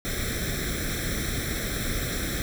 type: noise with comb filter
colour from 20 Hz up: pink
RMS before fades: -29 dBFS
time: 0.05-2.42 s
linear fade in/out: 0 ms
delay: 0.53 ms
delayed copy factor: +1
effects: none